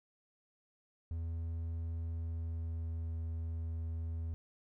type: tone with pitch glide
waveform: triangle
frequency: 82.6 to 81.89 Hz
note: E2 to E2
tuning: +4 to -11 cents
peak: -34 dBFS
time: 1.11-4.34 s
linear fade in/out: 0 ms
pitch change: -15 cents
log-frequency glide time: 2.05-3.14 s
effects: none